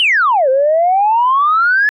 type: exponential two-way sweep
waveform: sine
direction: down then up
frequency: 3136 to 512 to 1736 Hz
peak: -8 dBFS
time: 0-1.89 s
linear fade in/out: 0 ms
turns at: 0.49 s
effects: tanh soft clip ceiling -4 dBFS